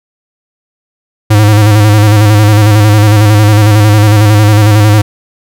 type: tone with vibrato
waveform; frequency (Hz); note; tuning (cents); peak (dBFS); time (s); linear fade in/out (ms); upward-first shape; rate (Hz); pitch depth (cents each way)
square; 105.5; G#2; +28; -3; 1.3-5.02; 10; square; 11; 42
effects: none